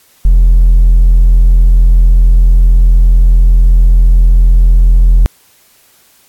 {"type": "tone with hard clipping", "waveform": "sine", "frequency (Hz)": 42.26, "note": "E1", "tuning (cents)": 44, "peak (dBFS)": -3, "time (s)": [0.25, 5.26], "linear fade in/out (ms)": 0, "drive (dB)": 2, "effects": ["white hiss -47 dBFS RMS until 6.28 s", "AAC 64 kbps"]}